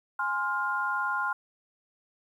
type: chord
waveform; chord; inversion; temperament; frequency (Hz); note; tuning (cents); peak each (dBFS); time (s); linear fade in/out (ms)
sine; F minor; first; equal with one note detuned; 830.6 / 1046.5 / 1408.3; Ab5 / C6 / F6; 0 / 0 / +14; -34 / -31 / -29; 0.19-1.33; 5
effects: 10-bit

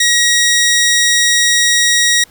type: tone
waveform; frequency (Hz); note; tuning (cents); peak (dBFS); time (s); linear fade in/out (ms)
15% pulse; 1900; A#6; +33; -3; 0-2.24; 5
effects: pink hiss -46 dBFS RMS until 2.3 s

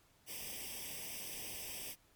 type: noise with comb filter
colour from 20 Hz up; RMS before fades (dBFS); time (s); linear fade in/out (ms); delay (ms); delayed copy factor
white; -45; 0.26-1.96; 50; 0.36; +0.9
effects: pink hiss -69 dBFS RMS until 2.15 s + MP3 96 kbps

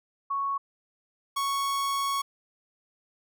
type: tone pair in turn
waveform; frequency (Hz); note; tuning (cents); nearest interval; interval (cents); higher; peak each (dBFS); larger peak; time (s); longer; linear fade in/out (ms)
sine / 45% pulse; 1108.7 / 1108.7; C#6 / C#6; 0 / 0; unison; 0; neither; -26; neither; 0.3-0.58 / 1.36-2.22; second; 10
effects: none

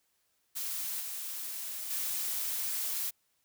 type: noise with level steps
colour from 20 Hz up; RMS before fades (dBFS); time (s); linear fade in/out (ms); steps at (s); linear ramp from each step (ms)
blue; -36 / -39 / -34; 0.55-3.11; 20; 1 / 1.9; 10
effects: white hiss -75 dBFS RMS until 3.44 s

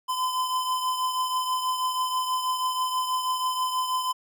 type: beating tone pair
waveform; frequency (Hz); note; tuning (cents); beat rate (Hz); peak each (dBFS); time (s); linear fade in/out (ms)
square; 1019 / 1025.2; C6 / C6; -46 / -36; 6.2; -26 / -34; 0.08-4.13; 20
effects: none

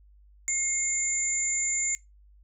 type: tone cluster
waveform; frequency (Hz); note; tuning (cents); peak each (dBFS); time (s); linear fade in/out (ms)
sine; 2138 / 6750 / 7220; C7 / G#8 / A8; +37 / +27 / +44; -32 / -31 / -27; 0.48-1.95; 0
effects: noise-tail reverb RT60 0.2 s tail -22 dB re dry + added 50 Hz sine -53 dBFS peak until 2.43 s

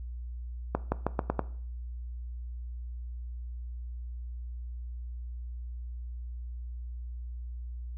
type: accelerating click train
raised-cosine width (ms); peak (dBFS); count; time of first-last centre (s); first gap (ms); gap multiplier
1; -12; 6; 0.75-1.393; 170; 0.86
effects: noise-tail reverb RT60 0.5 s tail -17 dB re dry + added 60 Hz sine -36 dBFS peak until 7.97 s

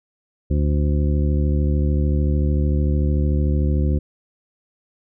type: harmonic tone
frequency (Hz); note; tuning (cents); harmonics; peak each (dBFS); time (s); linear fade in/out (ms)
73.42; D2; 0; 1 / 2 / 3 / 4 / 5 / 7; -17 / -23 / -27 / -29 / -31 / -34; 0.5-3.99; 10
effects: none

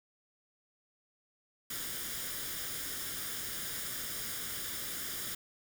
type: noise with comb filter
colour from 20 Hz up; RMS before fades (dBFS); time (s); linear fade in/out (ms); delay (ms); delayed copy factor
white; -39; 1.7-5.35; 5; 0.58; +0.6
effects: none

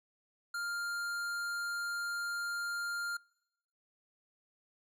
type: tone with hard clipping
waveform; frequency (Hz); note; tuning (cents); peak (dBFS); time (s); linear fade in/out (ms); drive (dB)
triangle; 1400; F6; +4; -37; 0.54-3.17; 5; 18
effects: noise-tail reverb RT60 0.9 s tail -26 dB re dry

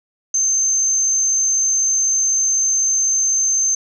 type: tone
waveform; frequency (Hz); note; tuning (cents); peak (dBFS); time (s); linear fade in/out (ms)
sine; 6272; G8; 0; -14; 0.34-3.75; 5
effects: none

